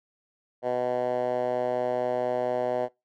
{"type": "tone with band-pass filter", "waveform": "10% pulse", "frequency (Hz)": 124.3, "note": "B2", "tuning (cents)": 12, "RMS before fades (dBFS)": -27, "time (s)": [0.62, 2.89], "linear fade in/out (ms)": 50, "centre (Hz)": 610, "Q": 2.7, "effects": ["noise-tail reverb RT60 0.2 s tail -21 dB re dry"]}